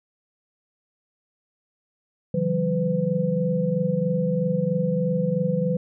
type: tone cluster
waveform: sine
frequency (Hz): 142.7 / 167.1 / 190.2 / 503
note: D3 / E3 / F#3 / B4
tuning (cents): -49 / +24 / +48 / +32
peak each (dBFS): -31 / -24 / -26 / -25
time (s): 2.34-5.77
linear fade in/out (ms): 5
effects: none